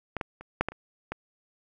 clicks, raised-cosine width 0.5 ms, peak -16 / -15 / -28 / -8 / -14 / -29 / -17 dBFS, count 7, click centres 0.167 / 0.212 / 0.41 / 0.61 / 0.686 / 0.72 / 1.12 s, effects none

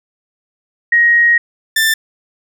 sine / sawtooth tone pair in turn, 1883 / 1777.3 Hz, A#6 / A6, +17 / +17 cents, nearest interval minor second, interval 100 cents, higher first, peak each -7 dBFS, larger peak neither, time 0.92-1.38 / 1.76-1.94 s, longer first, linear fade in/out 5 ms, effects none

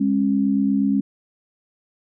sine tone pair together, 204 / 272.3 Hz, G#3 / C#4, -31 / -31 cents, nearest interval perfect fourth, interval 500 cents, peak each -19 dBFS, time 0-1.01 s, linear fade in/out 10 ms, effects none

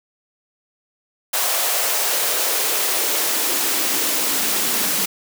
white noise with high-pass filter sweep, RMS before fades -20 dBFS, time 1.33-5.06 s, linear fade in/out 10 ms, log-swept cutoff 660 to 200 Hz, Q 2, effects none

